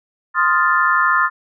sine chord, F dominant seventh, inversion second, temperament equal, 1046.5 / 1244.5 / 1396.9 / 1760 Hz, C6 / Eb6 / F6 / A6, 0 / 0 / 0 / 0 cents, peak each -18 dBFS, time 0.34-1.3 s, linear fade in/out 50 ms, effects none

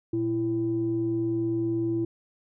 sine tone pair together, 118 / 333.8 Hz, A#2 / E4, +22 / +22 cents, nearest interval octave + tritone, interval 1800 cents, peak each -31 / -24 dBFS, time 0.13-2.05 s, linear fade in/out 5 ms, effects tanh soft clip ceiling -17 dBFS

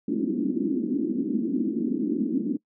white band-pass noise, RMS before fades -26 dBFS, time 0.08-2.57 s, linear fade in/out 5 ms, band 210 to 320 Hz, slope 48 dB/octave, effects noise-tail reverb RT60 0.1 s tail -23 dB re dry

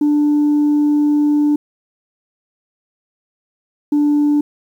sine tone pair in turn, 295.1 / 293.6 Hz, D4 / D4, +8 / 0 cents, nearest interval unison, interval 8 cents, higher first, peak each -9 dBFS, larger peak neither, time 0.01-1.56 / 3.92-4.41 s, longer first, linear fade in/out 5 ms, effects tanh soft clip ceiling -9 dBFS + 8-bit

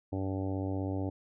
harmonic tone, 96 Hz, G2, 36 cents flat, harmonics 1 / 2 / 3 / 4 / 5 / 6 / 7 / 8 / 9, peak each -34 / -44 / -35 / -43 / -44 / -44 / -48 / -47 / -52 dBFS, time 0.12-1.1 s, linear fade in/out 10 ms, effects none

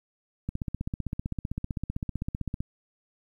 click train, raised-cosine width 5 ms, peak -18 dBFS, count 34, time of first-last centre 0.49-2.605 s, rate 15.6 Hz, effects 10-bit

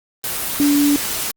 sine tone in noise, 288.5 Hz, D4, 31 cents flat, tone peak -12 dBFS, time 0.6-0.96 s, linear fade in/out 0 ms, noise white, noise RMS -23 dBFS, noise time 0.24-1.31 s, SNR +8 dB, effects Opus 24 kbps

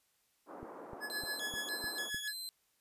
pink band-pass noise, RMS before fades -49 dBFS, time 0.46-2.11 s, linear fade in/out 50 ms, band 280 to 1200 Hz, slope 24 dB/octave
click train, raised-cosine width 3 ms, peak -35 dBFS, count 6, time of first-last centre 0.63-2.145 s, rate 3.3 Hz
square tone with tremolo, 1700 Hz, G#6, 40 cents sharp, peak -36 dBFS, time 1-2.34 s, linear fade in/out 50 ms, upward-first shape triangle, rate 7.2 Hz, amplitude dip 100%
sawtooth tone with vibrato, 3711 Hz, A#7, 9 cents flat, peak -38 dBFS, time 1.1-2.49 s, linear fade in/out 0 ms, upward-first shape square, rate 1.7 Hz, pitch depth 170 cents each way
effects white hiss -75 dBFS RMS until 2.8 s + resampled to 32000 Hz

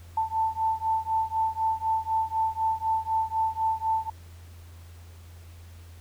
sine beating tone pair, 885 / 889 Hz, A5 / A5, +10 / +18 cents, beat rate 4 Hz, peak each -27 dBFS, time 0.17-4.1 s, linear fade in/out 5 ms, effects added 85 Hz sine -44 dBFS peak until 6 s + pink hiss -56 dBFS RMS until 6 s

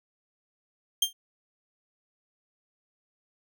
sawtooth tone with exponential decay, 3183 Hz, G7, 26 cents sharp, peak -15 dBFS, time 1.02-1.13 s, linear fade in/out 5 ms, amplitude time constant 23 ms, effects none

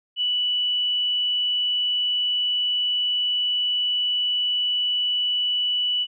sine tone, 2960 Hz, F#7, in tune, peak -20 dBFS, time 0.16-6.07 s, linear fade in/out 50 ms, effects none

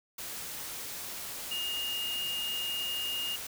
sine tone in noise, 2842 Hz, F7, 30 cents sharp, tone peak -32 dBFS, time 1.51-3.36 s, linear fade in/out 5 ms, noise white, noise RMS -40 dBFS, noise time 0.18-3.47 s, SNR +5 dB, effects none

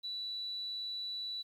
sine tone, 3951 Hz, B7, in tune, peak -37 dBFS, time 0.03-1.43 s, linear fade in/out 20 ms, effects 11-bit

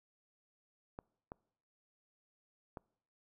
clicks, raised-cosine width 1 ms, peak -30 dBFS, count 3, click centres 0.989 / 1.319 / 2.772 s, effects noise-tail reverb RT60 0.7 s tail -26 dB re dry

